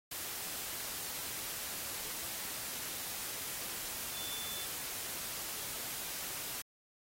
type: tone in noise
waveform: sine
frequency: 3512 Hz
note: A7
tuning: 4 cents flat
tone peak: -46 dBFS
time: 4.14-4.65 s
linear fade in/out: 5 ms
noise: white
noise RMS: -41 dBFS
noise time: 0.11-6.62 s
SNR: -8 dB
effects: AAC 48 kbps